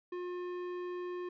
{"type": "tone with tanh clipping", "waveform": "sine", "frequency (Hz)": 357.2, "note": "F4", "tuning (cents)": 39, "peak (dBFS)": -39, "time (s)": [0.12, 1.29], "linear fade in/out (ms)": 5, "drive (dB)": 14, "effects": []}